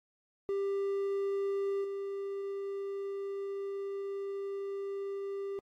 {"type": "tone with level steps", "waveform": "triangle", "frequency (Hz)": 395.7, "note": "G4", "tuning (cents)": 16, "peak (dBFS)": [-28, -33], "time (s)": [0.49, 5.59], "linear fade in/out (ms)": 0, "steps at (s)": 1.84, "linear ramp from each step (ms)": 5, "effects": ["AAC 48 kbps"]}